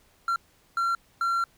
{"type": "tone bursts at uneven times", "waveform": "triangle", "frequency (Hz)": 1368, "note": "F6", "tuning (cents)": -36, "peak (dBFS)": -21, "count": 3, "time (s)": [[0.28, 0.36], [0.77, 0.95], [1.21, 1.44]], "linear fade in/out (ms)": 2, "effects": ["pink hiss -62 dBFS RMS until 1.57 s"]}